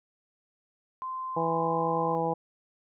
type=tone; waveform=sine; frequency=1038 Hz; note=C6; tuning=14 cents flat; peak=-32 dBFS; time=1.02-2.15 s; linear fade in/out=0 ms
type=harmonic tone; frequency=164.81 Hz; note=E3; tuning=in tune; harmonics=1 / 2 / 3 / 4 / 5 / 6; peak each=-34 / -35 / -30 / -36 / -30 / -36 dBFS; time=1.36-2.34 s; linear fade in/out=10 ms
effects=none